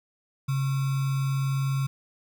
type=tone with sample-and-hold; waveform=sine; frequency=135.8 Hz; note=C#3; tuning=35 cents flat; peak=-23 dBFS; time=0.48-1.87 s; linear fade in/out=10 ms; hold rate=1225 Hz; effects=none